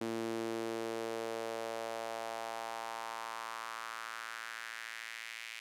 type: tone with high-pass filter sweep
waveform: sawtooth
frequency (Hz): 113.7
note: A#2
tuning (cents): -43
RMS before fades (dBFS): -41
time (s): 0.01-5.6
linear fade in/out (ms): 5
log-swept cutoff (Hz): 290 to 2300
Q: 2.6
effects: low-pass 12000 Hz 12 dB/octave